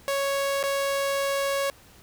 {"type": "tone with dropouts", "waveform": "sawtooth", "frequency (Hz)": 554.4, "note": "C#5", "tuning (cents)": 0, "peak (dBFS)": -20, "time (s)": [0.08, 1.7], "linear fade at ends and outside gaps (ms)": 0, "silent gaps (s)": [0.629, 0.638], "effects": ["pink hiss -53 dBFS RMS until 2.02 s"]}